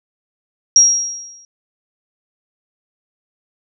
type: tone with exponential decay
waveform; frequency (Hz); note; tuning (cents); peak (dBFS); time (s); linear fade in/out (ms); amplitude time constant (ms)
sine; 5640; F8; +16; -3; 0.76-1.45; 1; 150
effects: none